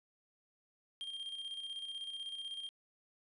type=tone with tremolo; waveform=triangle; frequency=3200 Hz; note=G7; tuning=35 cents sharp; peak=-38 dBFS; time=1.01-2.69 s; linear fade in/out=0 ms; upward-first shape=square; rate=16 Hz; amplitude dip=45%; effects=resampled to 32000 Hz